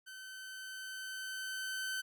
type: tone with level ramp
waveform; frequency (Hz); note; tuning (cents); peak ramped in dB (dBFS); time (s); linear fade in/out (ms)
sawtooth; 1530; G6; -42; -44 to -32; 0.06-2.02; 20
effects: none